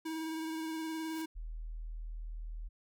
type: tone with vibrato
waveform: square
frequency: 320 Hz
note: D#4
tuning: 49 cents sharp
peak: -37 dBFS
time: 0.05-1.26 s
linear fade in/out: 10 ms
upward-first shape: triangle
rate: 19 Hz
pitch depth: 25 cents each way
type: noise with exponential growth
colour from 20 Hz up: white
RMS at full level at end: -49 dBFS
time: 0.92-1.22 s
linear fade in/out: 2 ms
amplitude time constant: 64 ms
type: tone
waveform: sine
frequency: 39.89 Hz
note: D#1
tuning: 44 cents sharp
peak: -39 dBFS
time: 1.35-2.69 s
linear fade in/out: 20 ms
effects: none